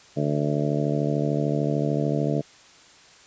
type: harmonic tone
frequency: 73.42 Hz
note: D2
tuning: in tune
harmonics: 2 / 3 / 4 / 5 / 6 / 7 / 8 / 9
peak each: -25 / -30 / -28 / -34 / -30 / -36 / -32 / -32 dBFS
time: 0.16-2.42 s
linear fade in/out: 20 ms
effects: white hiss -51 dBFS RMS until 3.26 s + resampled to 16000 Hz